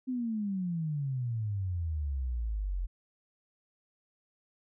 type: exponential sweep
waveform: sine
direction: down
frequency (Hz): 261.6 to 42.77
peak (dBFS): -30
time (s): 0.07-2.87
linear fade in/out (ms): 20
effects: none